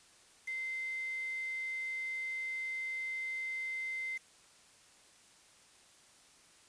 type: tone with quantisation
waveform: sine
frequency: 2076 Hz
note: C7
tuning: 14 cents flat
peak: -36 dBFS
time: 0.47-4.18 s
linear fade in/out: 10 ms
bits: 8
effects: white hiss -62 dBFS RMS until 6.68 s + resampled to 22050 Hz